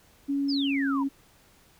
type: tone with pitch glide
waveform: sine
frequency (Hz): 280 to 274.9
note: C#4 to C#4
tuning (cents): +18 to -14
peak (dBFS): -24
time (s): 0.28-1.09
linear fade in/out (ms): 20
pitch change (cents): -32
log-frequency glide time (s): 0.39-0.91
type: exponential sweep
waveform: sine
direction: down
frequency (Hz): 5390 to 895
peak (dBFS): -30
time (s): 0.48-1.04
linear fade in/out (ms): 20
effects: pink hiss -59 dBFS RMS until 1.79 s